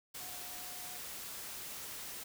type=tone in noise; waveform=sine; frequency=726 Hz; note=F#5; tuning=33 cents flat; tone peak=-55 dBFS; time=0.2-0.98 s; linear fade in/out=10 ms; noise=white; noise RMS=-45 dBFS; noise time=0.14-2.24 s; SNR=-13 dB; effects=none